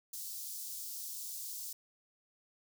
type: high-pass noise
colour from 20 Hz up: white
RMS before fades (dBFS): -43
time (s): 0.13-1.73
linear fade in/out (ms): 5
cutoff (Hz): 4700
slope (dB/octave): 24
effects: none